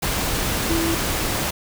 sine tone in noise, 330.3 Hz, E4, 4 cents sharp, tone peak -21 dBFS, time 0.69-0.95 s, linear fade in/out 10 ms, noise pink, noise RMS -23 dBFS, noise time 0.02-1.51 s, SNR -1 dB, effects none

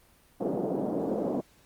pink band-pass noise, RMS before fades -30 dBFS, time 0.4-1.41 s, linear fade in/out 10 ms, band 200 to 650 Hz, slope 24 dB/octave, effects pink hiss -61 dBFS RMS until 1.65 s + Opus 32 kbps

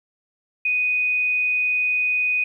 sine tone, 2489 Hz, D#7, in tune, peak -18 dBFS, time 0.65-2.44 s, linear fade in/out 5 ms, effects 10-bit

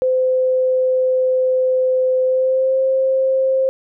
sine tone with pitch glide, 514 to 528.1 Hz, C5 to C5, -31 to +16 cents, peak -13 dBFS, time 0.02-3.69 s, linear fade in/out 0 ms, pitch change +47 cents, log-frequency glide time 2.24-2.79 s, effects none

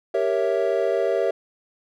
triangle chord, G diminished seventh, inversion none, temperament equal, 392 / 466.2 / 554.4 / 659.3 Hz, G4 / Bb4 / Db5 / Fb5, 0 / 0 / 0 / 0 cents, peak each -23 dBFS, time 0.14-1.31 s, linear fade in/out 5 ms, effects none

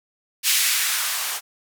violet noise with band-pass filter sweep, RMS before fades -22 dBFS, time 0.43-1.41 s, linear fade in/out 50 ms, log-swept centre 2600 to 790 Hz, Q 1.2, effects none

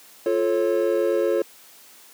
triangle chord, F augmented, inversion none, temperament just, 349.2 / 436.5 / 545.7 Hz, F4 / A4 / C#5, 0 / -14 / -27 cents, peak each -21 dBFS, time 0.26-1.42 s, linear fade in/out 2 ms, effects white hiss -49 dBFS RMS until 2.13 s + high-pass 200 Hz 12 dB/octave

